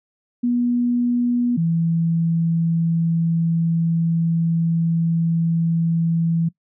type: tone pair in turn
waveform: sine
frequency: 242.5 / 165.86 Hz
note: B3 / E3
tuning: -31 / +11 cents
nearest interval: perfect fifth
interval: 658 cents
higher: first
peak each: -16 dBFS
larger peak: neither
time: 0.43-1.57 / 1.57-6.49 s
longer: second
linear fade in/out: 10 ms
effects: noise-tail reverb RT60 0.1 s tail -21 dB re dry